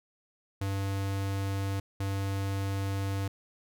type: tone bursts at uneven times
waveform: square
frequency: 98 Hz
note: G2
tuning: in tune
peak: -30 dBFS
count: 2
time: 0.61-1.8 / 2-3.28 s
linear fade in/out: 5 ms
effects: none